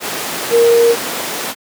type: tone in noise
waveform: sine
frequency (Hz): 467.9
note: A#4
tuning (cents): +6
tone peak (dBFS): -6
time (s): 0.5-0.96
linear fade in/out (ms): 50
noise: pink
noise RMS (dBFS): -20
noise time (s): 0-1.55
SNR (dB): +11
effects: high-pass 300 Hz 12 dB/octave